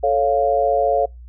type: chord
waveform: sine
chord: A augmented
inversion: none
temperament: equal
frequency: 440 / 554.4 / 698.5 Hz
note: A4 / C#5 / E#5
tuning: 0 / 0 / 0 cents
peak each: -21 / -18 / -18 dBFS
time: 0.03-1.06 s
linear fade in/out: 10 ms
effects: noise-tail reverb RT60 0.2 s tail -26 dB re dry + added 60 Hz sine -36 dBFS peak until 1.28 s